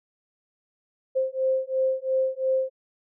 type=beating tone pair; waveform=sine; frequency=523.3 / 526.2 Hz; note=C5 / C5; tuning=0 / +10 cents; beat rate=2.9 Hz; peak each=-25 dBFS; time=1.15-2.7 s; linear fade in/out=20 ms; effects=none